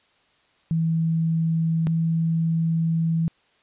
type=tone pair in turn; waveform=sine; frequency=163.1 / 163.86 Hz; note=E3 / E3; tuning=-18 / -10 cents; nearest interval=unison; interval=8 cents; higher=second; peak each=-19 dBFS; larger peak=neither; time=0.71-1.87 / 1.87-3.28 s; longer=second; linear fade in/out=0 ms; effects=white hiss -62 dBFS RMS until 3.62 s + resampled to 8000 Hz